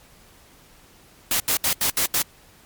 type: noise bursts at uneven times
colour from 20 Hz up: white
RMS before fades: -21 dBFS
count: 6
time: 1.31-1.4 / 1.48-1.57 / 1.64-1.73 / 1.81-1.9 / 1.97-2.06 / 2.14-2.22 s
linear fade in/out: 2 ms
effects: pink hiss -52 dBFS RMS until 2.65 s + MP3 96 kbps